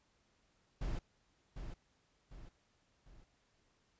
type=noise with echo; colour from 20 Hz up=brown; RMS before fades=-38 dBFS; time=0.81-0.99 s; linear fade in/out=5 ms; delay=750 ms; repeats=3; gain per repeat=-7 dB; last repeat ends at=3.24 s; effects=pink hiss -75 dBFS RMS until 3.99 s + resampled to 16000 Hz